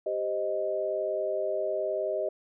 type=chord; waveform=sine; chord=C minor; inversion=second; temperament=equal; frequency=392 / 523.3 / 622.3 Hz; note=G4 / C5 / Eb5; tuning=0 / 0 / 0 cents; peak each=-33 / -34 / -29 dBFS; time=0.06-2.29 s; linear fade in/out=5 ms; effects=none